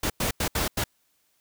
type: noise bursts at uneven times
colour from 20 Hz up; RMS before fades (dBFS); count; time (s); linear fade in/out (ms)
pink; -26; 5; 0.03-0.1 / 0.2-0.31 / 0.4-0.48 / 0.55-0.68 / 0.77-0.84; 5
effects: white hiss -69 dBFS RMS until 1.4 s